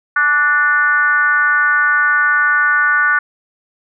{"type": "tone with frequency modulation", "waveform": "sine", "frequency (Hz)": 1473, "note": "F#6", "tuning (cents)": -8, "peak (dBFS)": -10, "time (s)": [0.16, 3.19], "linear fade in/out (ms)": 5, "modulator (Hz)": 308, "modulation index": 0.9, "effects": []}